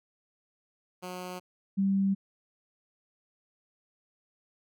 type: tone pair in turn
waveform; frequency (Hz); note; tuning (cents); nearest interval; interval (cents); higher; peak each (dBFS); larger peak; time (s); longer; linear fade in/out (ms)
10% pulse / sine; 181.5 / 195.25; F#3 / G3; -33 / -7; minor second; 126; second; -29 / -23; second; 1.02-1.4 / 1.77-2.15; neither; 20
effects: none